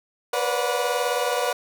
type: tone cluster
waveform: 30% pulse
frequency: 483 / 502 / 578 / 727 Hz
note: B4 / B4 / D5 / F#5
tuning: -39 / +28 / -28 / -31 cents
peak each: -25 dBFS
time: 0.33-1.53 s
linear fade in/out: 5 ms
effects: none